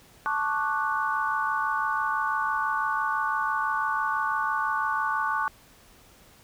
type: chord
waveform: sine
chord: D major seventh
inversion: second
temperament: equal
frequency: 880 / 1108.7 / 1174.7 / 1480 Hz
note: A5 / C#6 / D6 / F#6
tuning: 0 / 0 / 0 / 0 cents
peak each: -30 / -29 / -31 / -29 dBFS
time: 0.26-5.48 s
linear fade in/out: 0 ms
effects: pink hiss -55 dBFS RMS until 6.43 s